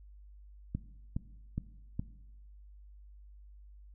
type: click train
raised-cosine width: 5 ms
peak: -21 dBFS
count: 4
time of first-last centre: 0.75-1.995 s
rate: 2.41 Hz
effects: noise-tail reverb RT60 1.0 s tail -17 dB re dry + added 50 Hz sine -51 dBFS peak until 3.94 s